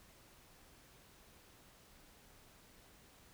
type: silence
effects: pink hiss -63 dBFS RMS until 3.33 s